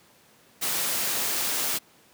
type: noise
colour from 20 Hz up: white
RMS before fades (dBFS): -27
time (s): 0.61-1.79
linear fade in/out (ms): 20
effects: pink hiss -57 dBFS RMS until 2.13 s + high-pass 150 Hz 12 dB/octave